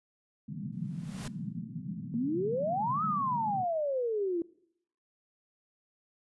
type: band-pass noise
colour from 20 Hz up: white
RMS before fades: -39 dBFS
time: 0.48-3.65 s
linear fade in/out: 10 ms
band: 130 to 220 Hz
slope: 48 dB/octave
type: noise with exponential growth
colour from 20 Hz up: pink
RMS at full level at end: -40 dBFS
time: 0.72-1.28 s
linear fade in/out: 5 ms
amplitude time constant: 120 ms
type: exponential two-way sweep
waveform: sine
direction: up then down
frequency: 219.1 to 1318.5 to 328.3 Hz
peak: -28 dBFS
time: 2.14-4.42 s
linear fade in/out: 2 ms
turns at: 3.04 s
effects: noise-tail reverb RT60 0.7 s tail -21 dB re dry + resampled to 24000 Hz